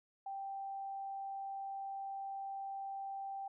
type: tone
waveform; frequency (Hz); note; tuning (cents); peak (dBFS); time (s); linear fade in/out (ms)
sine; 784; G5; 0; -40; 0.26-3.48; 5
effects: none